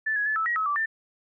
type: tone with pitch steps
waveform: sine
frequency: 1753 / 1672 / 1732 / 1311 / 1901 / 1286 / 1163 / 1786 Hz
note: A6 / G#6 / A6 / E6 / A#6 / E6 / D6 / A6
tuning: -7 / +11 / -28 / -10 / +33 / -43 / -17 / +25 cents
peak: -23 dBFS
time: 0.06-0.86 s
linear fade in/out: 10 ms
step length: 100 ms
effects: none